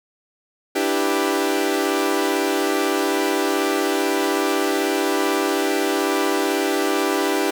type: chord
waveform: sawtooth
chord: E minor seventh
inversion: third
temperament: equal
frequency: 293.7 / 329.6 / 392 / 493.9 Hz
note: D4 / E4 / G4 / B4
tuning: 0 / 0 / 0 / 0 cents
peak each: -20 / -21 / -18 / -24 dBFS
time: 0.75-7.51 s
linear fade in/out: 10 ms
effects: none